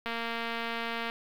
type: click train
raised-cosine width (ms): 0.3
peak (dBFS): -18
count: 241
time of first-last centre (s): 0.06-1.099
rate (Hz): 231
effects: low-pass 4000 Hz 12 dB/octave + 8-bit